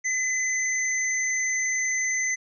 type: tone pair together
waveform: sine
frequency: 2027 / 6171 Hz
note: B6 / G8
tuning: +45 / -28 cents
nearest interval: octave + perfect fifth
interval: 1927 cents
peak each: -25 / -27 dBFS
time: 0.04-2.36 s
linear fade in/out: 20 ms
effects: none